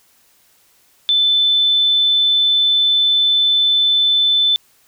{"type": "tone", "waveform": "sine", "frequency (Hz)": 3520, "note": "A7", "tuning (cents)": 0, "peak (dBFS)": -11, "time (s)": [1.09, 4.56], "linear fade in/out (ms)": 0, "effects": ["white hiss -55 dBFS RMS until 4.87 s"]}